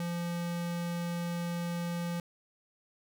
square tone, 172.2 Hz, F3, 24 cents flat, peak -33 dBFS, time 0-2.2 s, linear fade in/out 2 ms, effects none

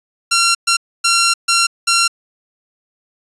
10% pulse tone bursts at uneven times, 1371 Hz, F6, 32 cents flat, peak -3 dBFS, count 5, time 0.31-0.55 / 0.67-0.77 / 1.04-1.34 / 1.48-1.67 / 1.87-2.08 s, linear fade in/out 10 ms, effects resampled to 24000 Hz

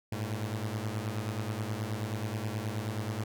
sawtooth beating tone pair, 103.83 / 113.23 Hz, G#2 / A#2, 0 / -50 cents, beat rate 9.4 Hz, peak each -31 / -32 dBFS, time 0.12-3.24 s, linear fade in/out 5 ms, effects none

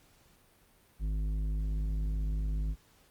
sine tone with tanh clipping, 51.9 Hz, G#1, in tune, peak -31 dBFS, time 0.99-2.76 s, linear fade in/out 50 ms, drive 10 dB, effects pink hiss -64 dBFS RMS until 3.1 s + Opus 48 kbps

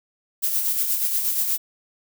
violet noise with tremolo, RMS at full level -21 dBFS, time 0.42-1.58 s, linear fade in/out 20 ms, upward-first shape sine, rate 8.4 Hz, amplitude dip 45%, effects none

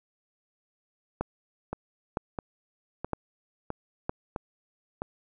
two click trains, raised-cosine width 1 ms, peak -14 / -18 dBFS, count 4 / 6, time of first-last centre 1.21-4.095 / 1.73-5.019 s, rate 1.04 / 1.52 Hz, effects none

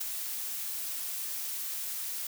blue noise with ADSR envelope, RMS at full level -31 dBFS, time 0-2.27 s, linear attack 14 ms, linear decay 6 ms, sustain -5 dB, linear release 3 ms, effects none

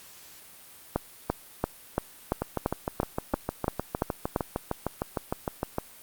two click trains, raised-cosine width 1 ms, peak -13 / -10 dBFS, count 23 / 11, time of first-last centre 2.42-5.784 / 0.96-4.361 s, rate 6.54 / 2.94 Hz, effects white hiss -50 dBFS RMS until 6.02 s + Opus 48 kbps

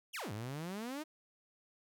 sawtooth exponential two-way sweep, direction down then up, 3520 to 99.3 to 321.1 Hz, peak -36 dBFS, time 0.13-1.04 s, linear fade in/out 20 ms, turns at 0.32 s, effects none

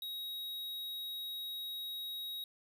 square tone, 3800 Hz, A#7, 33 cents sharp, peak -40 dBFS, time 0.02-2.44 s, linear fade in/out 2 ms, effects none

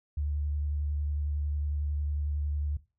sine tone with vibrato, 73.4 Hz, D2, in tune, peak -28 dBFS, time 0.17-2.77 s, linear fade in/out 5 ms, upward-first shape sine, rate 11 Hz, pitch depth 19 cents each way, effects noise-tail reverb RT60 0.3 s tail -17 dB re dry

